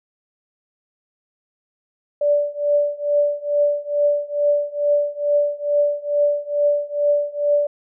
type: tone with tremolo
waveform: sine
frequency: 583 Hz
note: D5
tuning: 13 cents flat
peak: -12 dBFS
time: 2.21-7.67 s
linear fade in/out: 5 ms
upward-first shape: triangle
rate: 2.3 Hz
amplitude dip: 95%
effects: none